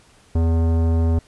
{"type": "tone with tanh clipping", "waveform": "sine", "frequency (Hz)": 82.41, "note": "E2", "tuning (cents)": 0, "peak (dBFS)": -17, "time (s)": [0.35, 1.19], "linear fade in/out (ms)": 5, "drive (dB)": 17, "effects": ["pink hiss -53 dBFS RMS until 1.27 s", "resampled to 24000 Hz"]}